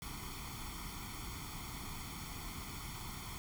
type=noise with comb filter; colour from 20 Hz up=pink; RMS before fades=-45 dBFS; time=0.02-3.38 s; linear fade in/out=0 ms; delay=0.9 ms; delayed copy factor=+0.85; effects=none